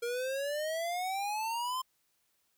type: exponential sweep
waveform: square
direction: up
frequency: 466.8 to 1049 Hz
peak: -33 dBFS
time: 0.02-1.82 s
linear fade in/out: 10 ms
effects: white hiss -75 dBFS RMS until 2.57 s